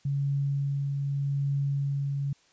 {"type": "tone with tremolo", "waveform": "sine", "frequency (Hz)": 140.1, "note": "C#3", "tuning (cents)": 19, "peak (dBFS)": -24, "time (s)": [0.05, 2.33], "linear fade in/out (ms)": 5, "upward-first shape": "triangle", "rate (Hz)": 0.83, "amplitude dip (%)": 30, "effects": ["white hiss -63 dBFS RMS until 2.52 s", "resampled to 16000 Hz"]}